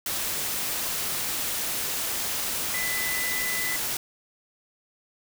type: tone in noise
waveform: sine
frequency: 2000 Hz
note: B6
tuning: 21 cents sharp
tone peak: -29 dBFS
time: 2.74-3.76 s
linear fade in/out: 2 ms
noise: white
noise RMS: -29 dBFS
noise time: 0.06-3.97 s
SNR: -3 dB
effects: none